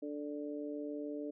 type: harmonic tone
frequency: 146.83 Hz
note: D3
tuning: in tune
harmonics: 2 / 3 / 4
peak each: -40 / -44 / -46 dBFS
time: 0.02-1.31 s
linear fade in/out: 10 ms
effects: none